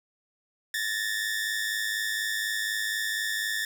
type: tone pair together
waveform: sawtooth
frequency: 1731 / 1835.1 Hz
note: A6 / A#6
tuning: -29 / -28 cents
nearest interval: minor second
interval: 101 cents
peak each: -27 dBFS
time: 0.74-3.65 s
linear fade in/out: 2 ms
effects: none